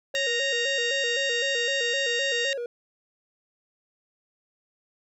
triangle tone with vibrato, 513 Hz, C5, 34 cents flat, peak -27 dBFS, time 0.14-2.66 s, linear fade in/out 2 ms, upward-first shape square, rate 3.9 Hz, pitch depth 120 cents each way
harmonic tone, 930 Hz, A#5, 4 cents flat, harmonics 2 / 3 / 4 / 5 / 6 / 7 / 8, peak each -28 / -30 / -31 / -39 / -39 / -42 / -40 dBFS, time 0.15-2.53 s, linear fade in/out 0 ms
effects none

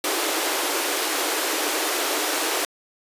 pink high-pass noise, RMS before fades -24 dBFS, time 0.04-2.65 s, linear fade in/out 2 ms, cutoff 290 Hz, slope 96 dB/octave, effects resampled to 32000 Hz

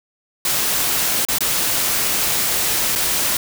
white noise with dropouts, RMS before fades -19 dBFS, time 0.45-3.37 s, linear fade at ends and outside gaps 2 ms, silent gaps 1.251-1.285 / 1.385-1.406 / 2.954-2.958 s, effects none

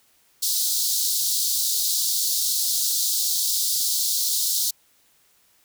pink high-pass noise, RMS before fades -23 dBFS, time 0.42-4.71 s, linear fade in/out 10 ms, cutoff 3900 Hz, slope 48 dB/octave, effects white hiss -61 dBFS RMS until 5.64 s

